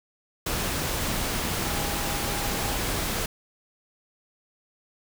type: tone in noise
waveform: sine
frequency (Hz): 814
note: G#5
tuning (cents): -35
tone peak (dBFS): -37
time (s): 1.66-2.76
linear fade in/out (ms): 5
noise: pink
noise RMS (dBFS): -28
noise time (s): 0.46-3.26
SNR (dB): -12
effects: none